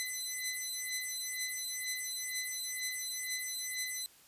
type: beating tone pair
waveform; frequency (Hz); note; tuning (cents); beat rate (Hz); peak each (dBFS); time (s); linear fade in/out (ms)
10% pulse; 2017 / 2019.1; B6 / B6; +36 / +38; 2.1; -30; 0-4.06; 0
effects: white hiss -61 dBFS RMS until 4.27 s + resampled to 32000 Hz